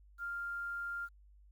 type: tone with quantisation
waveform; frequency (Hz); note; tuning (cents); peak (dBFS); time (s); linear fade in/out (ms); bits
sine; 1396.9; F6; 0; -37; 0.18-1.09; 50; 11
effects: added 50 Hz sine -58 dBFS peak until 1.51 s